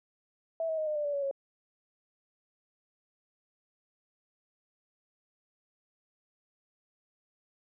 sine tone with pitch steps, 655 / 638.9 / 623.3 / 608 / 593.1 / 578.5 / 564.3 / 550.5 Hz, E5 / D#5 / D#5 / D#5 / D5 / D5 / C#5 / C#5, -11 / +46 / +3 / -40 / +17 / -26 / +31 / -12 cents, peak -29 dBFS, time 0.6-1.312 s, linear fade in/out 2 ms, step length 89 ms, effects none

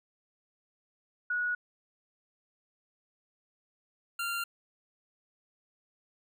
sine / 25% pulse tone pair in turn, 1460 / 1387.4 Hz, F#6 / F6, -24 / -12 cents, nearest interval minor second, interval 88 cents, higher first, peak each -28 dBFS, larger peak neither, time 1.3-1.55 / 4.19-4.44 s, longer neither, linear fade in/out 5 ms, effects none

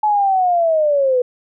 sine linear sweep, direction down, 859 to 488.2 Hz, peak -12 dBFS, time 0.03-1.22 s, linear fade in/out 5 ms, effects none

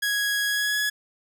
sawtooth tone with pitch glide, 1661.2 to 1686.3 Hz, G#6 to G#6, 0 to +26 cents, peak -19 dBFS, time 0.02-0.9 s, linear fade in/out 10 ms, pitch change +26 cents, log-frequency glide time 0.46-0.79 s, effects none

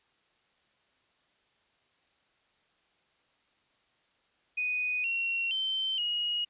sine tone with pitch steps, 2487 / 2734 / 3096 / 2887 Hz, D#7 / F7 / G7 / F#7, -1 / -37 / -22 / -43 cents, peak -28 dBFS, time 4.57-6.45 s, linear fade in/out 10 ms, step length 470 ms, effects white hiss -70 dBFS RMS until 6.49 s + resampled to 8000 Hz

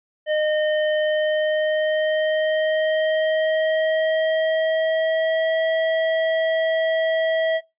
square tone with pitch glide, 613 to 646.8 Hz, D#5 to E5, -26 to -33 cents, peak -19 dBFS, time 0.26-7.61 s, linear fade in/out 50 ms, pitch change +93 cents, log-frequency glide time 0.98-5.65 s, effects noise-tail reverb RT60 0.2 s tail -19 dB re dry + resampled to 8000 Hz

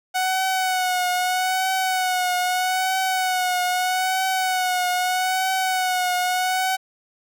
sawtooth tone with vibrato, 740 Hz, F#5, in tune, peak -16 dBFS, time 0.14-6.77 s, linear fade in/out 20 ms, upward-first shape triangle, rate 0.79 Hz, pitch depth 46 cents each way, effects none

